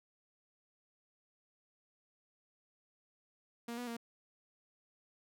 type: tone with pitch steps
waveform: sawtooth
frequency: 235 / 244.2 / 232.8 Hz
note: A#3 / B3 / A#3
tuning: +14 / -19 / -2 cents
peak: -36 dBFS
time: 3.68-3.968 s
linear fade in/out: 5 ms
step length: 96 ms
effects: none